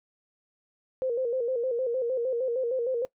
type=tone with vibrato; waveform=sine; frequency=493.9 Hz; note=B4; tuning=in tune; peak=-25 dBFS; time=1.02-3.05 s; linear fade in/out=0 ms; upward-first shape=square; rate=6.5 Hz; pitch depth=87 cents each way; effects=noise-tail reverb RT60 0.1 s tail -20 dB re dry